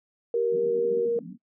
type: tone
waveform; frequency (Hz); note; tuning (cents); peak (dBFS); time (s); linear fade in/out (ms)
sine; 469; A#4; +11; -22; 0.34-1.19; 2
type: tone with vibrato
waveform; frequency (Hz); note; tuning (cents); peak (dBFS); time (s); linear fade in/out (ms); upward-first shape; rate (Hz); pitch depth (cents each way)
sine; 386.3; G4; -25; -29; 0.35-1.06; 10; square; 4.3; 21
type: band-pass noise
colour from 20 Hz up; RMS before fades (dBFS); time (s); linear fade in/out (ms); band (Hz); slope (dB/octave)
white; -42; 0.5-1.38; 50; 160 to 280; 96
effects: noise-tail reverb RT60 0.1 s tail -26 dB re dry